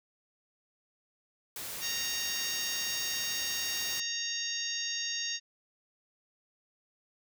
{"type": "noise", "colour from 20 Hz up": "white", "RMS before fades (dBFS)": -40, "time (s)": [1.56, 4], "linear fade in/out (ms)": 2}
{"type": "harmonic tone", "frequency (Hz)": 929, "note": "A#5", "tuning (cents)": -6, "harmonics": [2, 3, 4, 5, 6, 7], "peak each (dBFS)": [-41, -40, -39, -40, -38, -39], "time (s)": [1.8, 5.4], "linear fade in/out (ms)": 50}
{"effects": []}